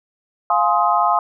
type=chord; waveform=sine; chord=F minor seventh; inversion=none; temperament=just; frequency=698.5 / 838.1 / 1047.7 / 1257.2 Hz; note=F5 / Ab5 / C6 / Eb6; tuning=0 / +16 / +2 / +18 cents; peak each=-19 dBFS; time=0.5-1.19 s; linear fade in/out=2 ms; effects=none